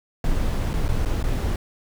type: noise with dropouts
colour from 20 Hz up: brown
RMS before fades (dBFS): -22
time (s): 0.24-1.56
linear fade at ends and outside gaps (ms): 2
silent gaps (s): 0.733-0.738 / 0.882-0.888 / 1.051-1.057 / 1.228-1.239
effects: none